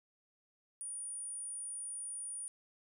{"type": "tone", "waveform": "sine", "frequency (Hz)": 9480, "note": "D9", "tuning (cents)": 15, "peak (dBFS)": -40, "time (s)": [0.81, 2.48], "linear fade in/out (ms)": 0, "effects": []}